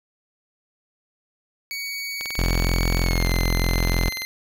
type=tone with pitch glide; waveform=25% pulse; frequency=2246 to 2072 Hz; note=C#7 to C7; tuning=+22 to -17 cents; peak=-24 dBFS; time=1.71-4.25 s; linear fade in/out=0 ms; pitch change=-139 cents; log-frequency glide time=3.02-3.3 s
type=click train; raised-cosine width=0.2 ms; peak=-14 dBFS; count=43; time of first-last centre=2.21-4.22 s; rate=20.9 Hz
type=tone; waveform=sawtooth; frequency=43.19 Hz; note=F1; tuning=18 cents flat; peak=-15 dBFS; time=2.38-4.09 s; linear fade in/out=0 ms
effects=none